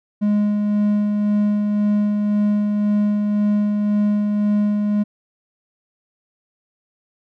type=tone with tremolo; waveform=triangle; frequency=207.7 Hz; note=G#3; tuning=in tune; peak=-12 dBFS; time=0.21-5.04 s; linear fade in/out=20 ms; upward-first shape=sine; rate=1.9 Hz; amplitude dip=30%; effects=none